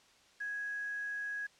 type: tone with quantisation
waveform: sine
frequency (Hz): 1661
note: G#6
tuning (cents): 0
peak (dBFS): -36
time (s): 0.4-1.47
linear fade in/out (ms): 10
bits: 9
effects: white hiss -64 dBFS RMS until 1.59 s + low-pass 6000 Hz 12 dB/octave